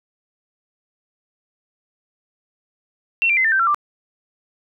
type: tone with pitch steps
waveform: sine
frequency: 2714 / 2363 / 2057 / 1790.6 / 1558.8 / 1357 / 1181.3 Hz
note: E7 / D7 / C7 / A6 / G6 / E6 / D6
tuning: +50 / +10 / -30 / +30 / -10 / +50 / +10 cents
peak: -14 dBFS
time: 3.22-3.745 s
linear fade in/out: 0 ms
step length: 75 ms
effects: none